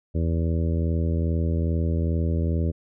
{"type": "harmonic tone", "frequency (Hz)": 82.41, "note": "E2", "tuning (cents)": 0, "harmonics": [1, 2, 3, 4, 5, 6, 7], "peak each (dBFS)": [-22, -28, -32, -34, -36, -38, -39], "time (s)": [0.14, 2.72], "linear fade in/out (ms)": 20, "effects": []}